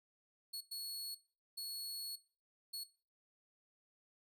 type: tone bursts at uneven times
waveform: sawtooth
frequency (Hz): 4363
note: C#8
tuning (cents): -28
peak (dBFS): -39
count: 4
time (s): 0.53-0.61 / 0.71-1.15 / 1.57-2.16 / 2.73-2.84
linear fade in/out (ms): 10
effects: noise-tail reverb RT60 0.4 s tail -19 dB re dry